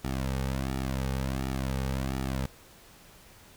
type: tone with flanger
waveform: sawtooth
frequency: 66.1 Hz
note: C2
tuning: 18 cents sharp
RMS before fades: -31 dBFS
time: 0.04-2.46 s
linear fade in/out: 5 ms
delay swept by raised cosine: 1.9 to 3 ms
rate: 1.4 Hz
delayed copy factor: -0.85
effects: pink hiss -54 dBFS RMS until 3.56 s